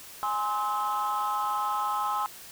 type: chord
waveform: sine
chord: Ab augmented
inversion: none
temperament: equal with one note detuned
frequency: 830.6 / 1046.5 / 1288.4 Hz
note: Ab5 / C6 / E6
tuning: 0 / 0 / -40 cents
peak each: -29 dBFS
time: 0.23-2.26 s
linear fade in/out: 0 ms
effects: tanh soft clip ceiling -21 dBFS + white hiss -46 dBFS RMS until 2.51 s